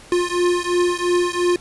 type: beating tone pair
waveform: square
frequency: 352.1 / 355 Hz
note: F4 / F4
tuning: +14 / +28 cents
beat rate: 2.9 Hz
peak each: -20 / -21 dBFS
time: 0.12-1.56 s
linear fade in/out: 2 ms
effects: pink hiss -43 dBFS RMS until 1.6 s + resampled to 24000 Hz